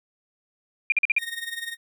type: tone bursts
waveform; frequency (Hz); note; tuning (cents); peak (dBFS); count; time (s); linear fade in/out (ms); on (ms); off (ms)
sine; 2400; D7; +37; -16; 5; 0.9-1.185; 2; 21; 45
type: tone with tremolo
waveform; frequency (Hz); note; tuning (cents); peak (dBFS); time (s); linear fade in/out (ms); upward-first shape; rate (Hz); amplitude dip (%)
30% pulse; 1853; A#6; -11; -25; 1.17-1.77; 50; sine; 20; 75
effects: none